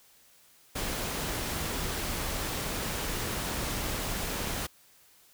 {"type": "noise", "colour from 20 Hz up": "pink", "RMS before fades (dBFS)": -33, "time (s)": [0.75, 4.67], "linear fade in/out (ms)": 10, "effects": ["white hiss -60 dBFS RMS until 5.33 s"]}